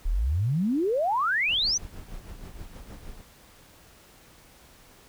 sine exponential sweep, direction up, 34.02 to 6240 Hz, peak -22 dBFS, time 0.05-1.78 s, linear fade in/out 10 ms
brown noise with tremolo, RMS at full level -38 dBFS, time 1.48-3.22 s, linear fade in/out 10 ms, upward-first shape triangle, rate 6.4 Hz, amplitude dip 80%
effects pink hiss -54 dBFS RMS until 5.08 s

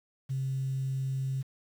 sine tone, 133.4 Hz, C3, 34 cents sharp, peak -28 dBFS, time 0.29-1.43 s, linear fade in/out 20 ms, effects tanh soft clip ceiling -24 dBFS + 9-bit

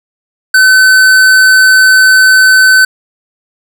sine tone with tanh clipping, 1521 Hz, F#6, 47 cents sharp, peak -4 dBFS, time 0.54-2.85 s, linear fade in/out 5 ms, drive 17 dB, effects none

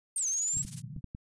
sine linear two-way sweep, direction down then up, 9080 to 6150 to 7680 Hz, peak -28 dBFS, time 0.16-0.62 s, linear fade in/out 2 ms, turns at 0.27 s
violet noise with tremolo, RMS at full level -35 dBFS, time 0.17-0.82 s, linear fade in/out 10 ms, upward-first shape triangle, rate 20 Hz, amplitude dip 90%
white band-pass noise, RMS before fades -43 dBFS, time 0.53-1.01 s, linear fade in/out 20 ms, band 110 to 170 Hz, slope 48 dB/octave
clicks, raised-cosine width 5 ms, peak -28 dBFS, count 5, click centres 0.57 / 0.65 / 0.964 / 1.043 / 1.149 s
effects resampled to 22050 Hz

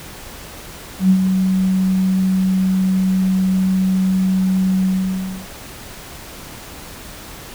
sine tone with ADSR envelope, 188.1 Hz, F#3, 29 cents sharp, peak -7 dBFS, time 0.99-5.49 s, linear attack 110 ms, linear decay 71 ms, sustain -6 dB, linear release 640 ms, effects pink hiss -35 dBFS RMS until 7.54 s

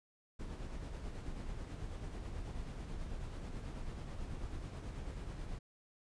brown noise with tremolo, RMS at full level -42 dBFS, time 0.39-5.59 s, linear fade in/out 10 ms, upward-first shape sine, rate 9.2 Hz, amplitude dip 35%, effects resampled to 22050 Hz

